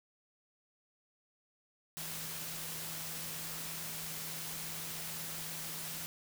sine tone in noise, 161.5 Hz, E3, 35 cents flat, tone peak -51 dBFS, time 1.97-6.06 s, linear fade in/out 0 ms, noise white, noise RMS -42 dBFS, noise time 1.97-6.06 s, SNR -12 dB, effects none

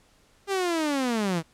sawtooth linear sweep, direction down, 402.7 to 155.56 Hz, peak -20 dBFS, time 0.47-1.43 s, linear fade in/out 50 ms, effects pink hiss -61 dBFS RMS until 1.53 s + low-pass 10000 Hz 12 dB/octave

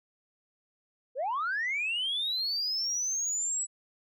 sine linear sweep, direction up, 466.2 to 7902 Hz, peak -27 dBFS, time 1.15-3.67 s, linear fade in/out 50 ms, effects tanh soft clip ceiling -25 dBFS

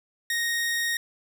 sawtooth tone, 1864.7 Hz, A#6, in tune, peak -21 dBFS, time 0.3-0.97 s, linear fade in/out 2 ms, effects none

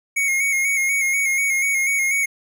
square tone with vibrato, 2190 Hz, C#7, 22 cents flat, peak -18 dBFS, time 0.16-2.26 s, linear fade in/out 10 ms, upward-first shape square, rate 4.1 Hz, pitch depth 36 cents each way, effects none

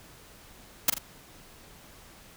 white noise with echo, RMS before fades -20 dBFS, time 0.88-0.9 s, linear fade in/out 5 ms, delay 42 ms, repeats 2, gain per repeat -7 dB, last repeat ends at 0.984 s, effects pink hiss -52 dBFS RMS until 2.36 s

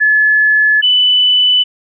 sine tone pair in turn, 1717 / 2990 Hz, A6 / F#7, -43 / +17 cents, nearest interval minor seventh, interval 960 cents, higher second, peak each -7 dBFS, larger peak neither, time 0-0.82 / 0.82-1.64 s, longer neither, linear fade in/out 20 ms, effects none

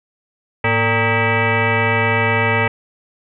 sine tone with frequency modulation, 924 Hz, A#5, 16 cents flat, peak -13 dBFS, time 0.64-2.68 s, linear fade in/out 5 ms, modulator 344 Hz, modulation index 4.5, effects none

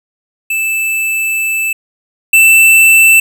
square tone pair in turn, 2637 / 2661 Hz, E7 / E7, 0 / +16 cents, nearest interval unison, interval 16 cents, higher second, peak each -13 / -4 dBFS, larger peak second, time 0.5-1.73 / 2.33-3.2 s, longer first, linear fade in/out 5 ms, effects none

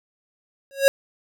square tone with exponential growth, 549 Hz, C#5, 17 cents flat, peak -9 dBFS, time 0.71-0.88 s, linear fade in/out 0 ms, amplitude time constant 35 ms, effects none

